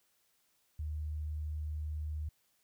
sine tone, 76.3 Hz, D#2, 33 cents flat, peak -35 dBFS, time 0.79-2.29 s, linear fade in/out 5 ms, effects white hiss -74 dBFS RMS until 2.63 s

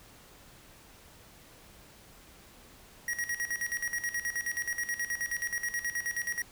square tone with tremolo, 1900 Hz, A#6, 33 cents sharp, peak -30 dBFS, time 3.08-6.42 s, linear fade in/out 2 ms, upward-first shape square, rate 9.4 Hz, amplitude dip 75%, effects pink hiss -55 dBFS RMS until 6.51 s

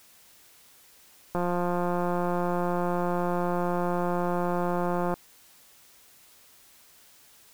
click train, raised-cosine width 1 ms, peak -15 dBFS, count 668, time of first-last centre 1.35-5.14 s, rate 176 Hz, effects white hiss -56 dBFS RMS until 7.53 s

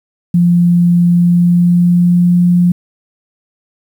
sine tone with pitch glide, 173.9 to 176.23 Hz, F3 to F3, -7 to +16 cents, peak -6 dBFS, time 0.34-2.72 s, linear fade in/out 5 ms, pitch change +23 cents, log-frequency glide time 1.07-2.42 s, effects 7-bit

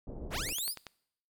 pink low-pass noise, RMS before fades -41 dBFS, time 0.07-0.53 s, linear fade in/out 5 ms, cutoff 620 Hz, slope 24 dB/octave
10% pulse linear sweep, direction up, 138.59 to 5280 Hz, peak -26 dBFS, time 0.3-0.75 s, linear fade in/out 50 ms
click train, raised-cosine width 0.2 ms, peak -25 dBFS, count 5, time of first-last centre 0.49-0.867 s, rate 10.6 Hz
effects noise-tail reverb RT60 0.7 s tail -23 dB re dry

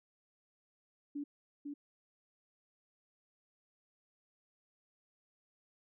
sine tone with echo, 288.3 Hz, D4, 32 cents flat, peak -37 dBFS, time 1.15-1.24 s, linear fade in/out 10 ms, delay 500 ms, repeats 1, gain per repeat -3 dB, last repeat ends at 1.74 s, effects none

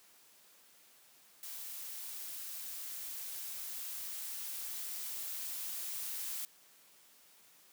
blue noise with level ramp, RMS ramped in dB -45 to -40 dBFS, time 1.43-6.45 s, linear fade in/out 0 ms, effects white hiss -63 dBFS RMS until 7.72 s + high-pass 150 Hz 12 dB/octave

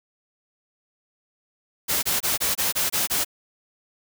white noise bursts, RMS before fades -23 dBFS, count 8, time 1.88-3.248 s, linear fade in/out 20 ms, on 150 ms, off 24 ms, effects none

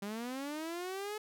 sawtooth linear sweep, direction up, 196 to 430.4 Hz, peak -34 dBFS, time 0.02-1.18 s, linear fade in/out 5 ms, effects none

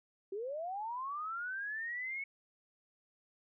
sine linear sweep, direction up, 373.4 to 2217 Hz, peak -37 dBFS, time 0.32-2.24 s, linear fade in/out 5 ms, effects none

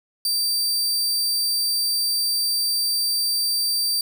sawtooth tone, 4668 Hz, D8, 11 cents flat, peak -17 dBFS, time 0.25-4.01 s, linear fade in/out 2 ms, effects none

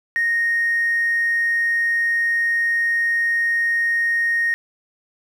sine tone with hard clipping, 1860 Hz, A#6, 4 cents flat, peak -17 dBFS, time 0.16-4.54 s, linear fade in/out 0 ms, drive 1 dB, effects none

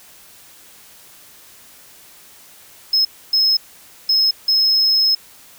triangle tone bursts at uneven times, 5170 Hz, E8, 34 cents flat, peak -11 dBFS, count 4, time 2.93-3.05 / 3.33-3.57 / 4.09-4.31 / 4.48-5.15 s, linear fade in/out 5 ms, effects white hiss -45 dBFS RMS until 5.58 s

